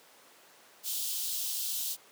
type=high-pass noise; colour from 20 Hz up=white; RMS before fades=-34 dBFS; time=0.83-1.97 s; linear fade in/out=50 ms; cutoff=3000 Hz; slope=48 dB/octave; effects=pink hiss -57 dBFS RMS until 2.11 s + high-pass 400 Hz 12 dB/octave